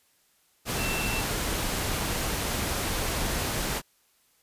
sine tone in noise, 2685 Hz, E7, 31 cents sharp, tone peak -32 dBFS, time 0.76-1.24 s, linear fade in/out 50 ms, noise pink, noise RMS -29 dBFS, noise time 0.65-3.82 s, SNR -6 dB, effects white hiss -66 dBFS RMS until 4.42 s + resampled to 32000 Hz

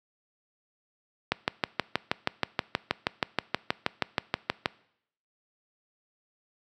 click train, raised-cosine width 0.3 ms, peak -7 dBFS, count 22, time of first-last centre 1.32-4.659 s, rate 6.29 Hz, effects noise-tail reverb RT60 0.7 s tail -22 dB re dry + high-pass 100 Hz 12 dB/octave

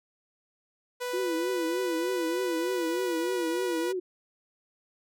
sawtooth tone with pitch glide, 493.9 to 486.5 Hz, B4 to B4, 0 to -26 cents, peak -27 dBFS, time 1-3.93 s, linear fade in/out 20 ms, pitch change -26 cents, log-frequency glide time 2.57-3.39 s
sine tone with vibrato, 349.2 Hz, F4, in tune, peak -28 dBFS, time 1.13-4 s, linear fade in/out 10 ms, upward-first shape triangle, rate 3.3 Hz, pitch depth 160 cents each way
effects none

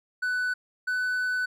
triangle tone pair in turn, 1493 / 1498.3 Hz, F#6 / F#6, +15 / +21 cents, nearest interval unison, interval 6 cents, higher second, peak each -23 dBFS, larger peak neither, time 0.22-0.54 / 0.87-1.46 s, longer second, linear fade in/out 10 ms, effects none

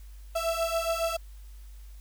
35% pulse beating tone pair, 659.3 / 666.5 Hz, E5 / E5, 0 / +19 cents, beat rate 7.2 Hz, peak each -28 dBFS, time 0.35-1.17 s, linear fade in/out 10 ms, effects added 50 Hz sine -43 dBFS peak until 2 s + white hiss -61 dBFS RMS until 2 s

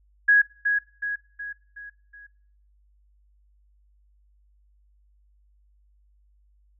sine tone with echo, 1661.2 Hz, G#6, in tune, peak -13 dBFS, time 0.28-0.42 s, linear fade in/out 10 ms, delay 370 ms, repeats 5, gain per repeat -6 dB, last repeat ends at 2.27 s, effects noise-tail reverb RT60 0.6 s tail -22 dB re dry + added 50 Hz sine -58 dBFS peak until 6.79 s

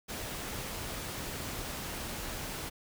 pink noise, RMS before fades -39 dBFS, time 0.08-2.7 s, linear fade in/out 20 ms, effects none

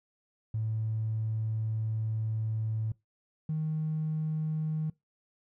triangle tone pair in turn, 110 / 156.12 Hz, A2 / D#3, 0 / +6 cents, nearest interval tritone, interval 606 cents, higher second, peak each -25 / -25 dBFS, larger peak neither, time 0.54-2.92 / 3.49-4.9 s, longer first, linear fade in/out 5 ms, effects noise-tail reverb RT60 0.2 s tail -26 dB re dry + tanh soft clip ceiling -26 dBFS

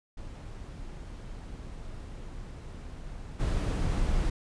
brown noise with level steps, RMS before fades -41 / -28 dBFS, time 0.17-4.3 s, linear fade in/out 5 ms, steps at 3.39 s, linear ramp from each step 20 ms, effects resampled to 22050 Hz

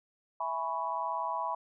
sine chord, C# minor seventh, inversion first, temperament equal, 659.3 / 830.6 / 987.8 / 1108.7 Hz, E5 / G#5 / B5 / C#6, 0 / 0 / 0 / 0 cents, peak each -39 / -38 / -33 / -39 dBFS, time 0.4-1.55 s, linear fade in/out 5 ms, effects none

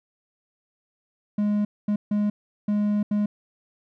triangle tone bursts at uneven times, 207.7 Hz, G#3, in tune, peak -18 dBFS, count 5, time 1.38-1.65 / 1.88-1.96 / 2.11-2.3 / 2.68-3.03 / 3.11-3.26 s, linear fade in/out 5 ms, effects none

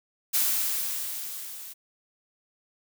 blue noise with level ramp, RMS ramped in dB -23 to -42 dBFS, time 0.33-1.74 s, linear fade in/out 20 ms, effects none

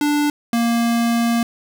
square tone pair in turn, 293.7 / 233.6 Hz, D4 / A#3, 0 / +4 cents, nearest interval major third, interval 396 cents, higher first, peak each -16 dBFS, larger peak neither, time 0.01-0.3 / 0.53-1.43 s, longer second, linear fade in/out 2 ms, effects none

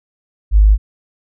sine tone, 51.5 Hz, G#1, 14 cents flat, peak -5 dBFS, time 0.51-0.78 s, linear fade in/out 50 ms, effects none

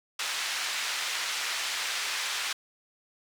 pink band-pass noise, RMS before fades -32 dBFS, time 0.19-2.53 s, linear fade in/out 5 ms, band 1600 to 6400 Hz, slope 12 dB/octave, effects none

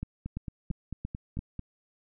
two click trains, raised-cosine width 5 ms, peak -21 / -23 dBFS, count 5 / 7, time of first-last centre 0.03-1.391 / 0.26-1.593 s, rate 2.94 / 4.5 Hz, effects none

